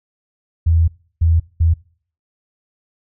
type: tone bursts at uneven times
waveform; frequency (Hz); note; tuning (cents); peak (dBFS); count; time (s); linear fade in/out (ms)
sine; 82.41; E2; 0; -10; 3; 0.66-0.88 / 1.21-1.4 / 1.6-1.74; 10
effects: noise-tail reverb RT60 0.5 s tail -24 dB re dry